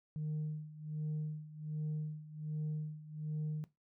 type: tone with tremolo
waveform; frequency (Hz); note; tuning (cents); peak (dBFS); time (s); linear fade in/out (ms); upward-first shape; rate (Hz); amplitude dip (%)
sine; 153.1; D#3; -28; -32; 0.16-3.64; 0; sine; 1.3; 85
effects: noise-tail reverb RT60 0.2 s tail -18 dB re dry + tanh soft clip ceiling -33 dBFS